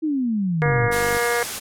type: exponential sweep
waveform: sine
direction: down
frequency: 324.8 to 110 Hz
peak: -19 dBFS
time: 0.02-0.89 s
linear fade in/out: 20 ms
type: harmonic tone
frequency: 238.1 Hz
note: A#3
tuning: 37 cents sharp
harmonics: 2 / 3 / 4 / 5 / 6 / 7 / 8 / 9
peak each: -22 / -28 / -31 / -30 / -31 / -26 / -32 / -29 dBFS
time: 0.62-1.43 s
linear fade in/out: 0 ms
type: click train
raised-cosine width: 3 ms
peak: -19 dBFS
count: 26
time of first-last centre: 0.66-1.168 s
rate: 49.2 Hz
type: noise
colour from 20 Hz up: white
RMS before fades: -28 dBFS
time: 0.91-1.6 s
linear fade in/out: 20 ms
effects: low-pass 12000 Hz 12 dB/octave